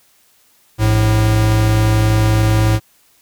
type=tone pair together; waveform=square; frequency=57.44 / 108.8 Hz; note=A#1 / A2; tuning=-25 / -19 cents; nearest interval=major seventh; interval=1106 cents; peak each=-19 / -12 dBFS; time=0.78-2.8 s; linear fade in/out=50 ms; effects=white hiss -54 dBFS RMS until 3.21 s